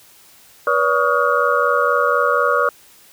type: tone cluster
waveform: sine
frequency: 487.9 / 572 / 1125 / 1249 / 1424 Hz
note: B4 / D5 / C#6 / D#6 / F6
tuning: -21 / -46 / +25 / +6 / +33 cents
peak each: -20 dBFS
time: 0.67-2.69 s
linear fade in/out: 2 ms
effects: white hiss -48 dBFS RMS until 3.12 s